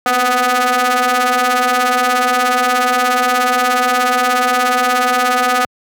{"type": "ring-modulated tone", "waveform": "sawtooth", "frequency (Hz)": 246.9, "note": "B3", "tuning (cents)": 0, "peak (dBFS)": -5, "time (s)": [0.06, 5.65], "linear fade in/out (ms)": 0, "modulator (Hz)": 996, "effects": ["high-pass 100 Hz 12 dB/octave"]}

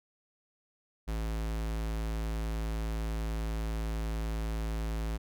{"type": "tone", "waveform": "square", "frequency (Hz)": 54.7, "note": "A1", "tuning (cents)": -9, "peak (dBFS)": -32, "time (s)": [1.07, 5.18], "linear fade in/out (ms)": 20, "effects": []}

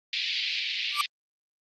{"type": "band-pass noise", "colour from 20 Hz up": "pink", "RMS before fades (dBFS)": -30, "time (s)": [0.13, 1.06], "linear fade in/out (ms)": 2, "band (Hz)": [2200, 4700], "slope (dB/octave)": 48}
{"type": "tone with exponential growth", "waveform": "35% pulse", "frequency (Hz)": 1174.7, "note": "D6", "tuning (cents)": 0, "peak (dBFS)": -17, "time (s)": [0.91, 1.01], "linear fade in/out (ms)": 2, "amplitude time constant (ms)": 20}
{"effects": ["Opus 32 kbps"]}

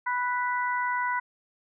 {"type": "harmonic tone", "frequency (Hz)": 493.5, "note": "B4", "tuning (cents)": -1, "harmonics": [2, 3, 4], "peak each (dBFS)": [-27, -31, -33], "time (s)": [0.06, 1.2], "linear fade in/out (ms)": 10, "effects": []}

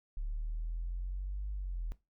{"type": "exponential two-way sweep", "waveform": "sine", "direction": "up then down", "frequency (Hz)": [35.89, 50.7, 39.58], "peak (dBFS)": -33, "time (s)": [0.17, 1.92], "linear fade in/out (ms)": 0, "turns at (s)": 1.51, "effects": ["noise-tail reverb RT60 0.2 s tail -17 dB re dry", "tanh soft clip ceiling -30 dBFS"]}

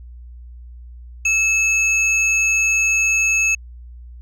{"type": "tone pair together", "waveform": "sine", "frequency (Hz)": [2609, 6574], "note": ["E7", "G#8"], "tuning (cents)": [-18, -19], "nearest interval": "octave + major third", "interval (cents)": 1599, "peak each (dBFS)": [-14, -20], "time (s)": [1.25, 3.55], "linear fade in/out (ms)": 5, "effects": ["tanh soft clip ceiling -9 dBFS", "added 60 Hz sine -35 dBFS peak until 4.21 s"]}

